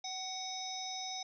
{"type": "harmonic tone with a mistuned harmonic", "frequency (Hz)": 752, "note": "F#5", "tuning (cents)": 28, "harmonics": [1, 3, 5, 7, 8], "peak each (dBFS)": [-43, -50, -44, -44, -46], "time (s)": [0.04, 1.23], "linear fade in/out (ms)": 5, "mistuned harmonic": 3, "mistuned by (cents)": -16, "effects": []}